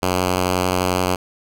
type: tone with vibrato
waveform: 5% pulse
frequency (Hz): 91.4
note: F#2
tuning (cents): -21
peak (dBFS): -6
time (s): 0.02-1.16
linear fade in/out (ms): 10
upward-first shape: sine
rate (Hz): 6.4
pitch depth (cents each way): 9
effects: none